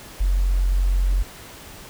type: tone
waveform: sine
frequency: 45.57 Hz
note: F#1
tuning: 26 cents flat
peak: -16 dBFS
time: 0.2-1.23 s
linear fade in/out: 10 ms
effects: pink hiss -41 dBFS RMS until 1.89 s